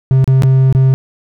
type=tone with dropouts; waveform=triangle; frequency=132.2 Hz; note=C3; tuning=18 cents sharp; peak=-4 dBFS; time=0.11-0.94 s; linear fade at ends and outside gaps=0 ms; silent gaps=0.243-0.277 / 0.422-0.434 / 0.726-0.749 s; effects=none